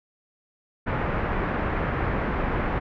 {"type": "low-pass noise", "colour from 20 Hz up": "pink", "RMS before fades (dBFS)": -26, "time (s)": [0.86, 2.8], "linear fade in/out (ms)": 20, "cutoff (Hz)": 2000, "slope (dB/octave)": 24, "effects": []}